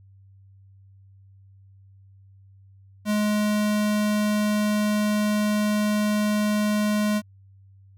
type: tone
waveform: square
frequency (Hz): 210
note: G#3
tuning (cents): +19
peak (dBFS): -21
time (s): 3.05-7.22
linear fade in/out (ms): 50
effects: added 97 Hz sine -49 dBFS peak until 7.97 s